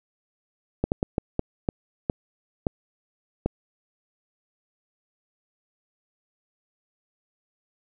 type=slowing click train; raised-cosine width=2 ms; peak=-9 dBFS; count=9; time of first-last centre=0.84-3.46 s; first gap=79 ms; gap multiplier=1.39; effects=none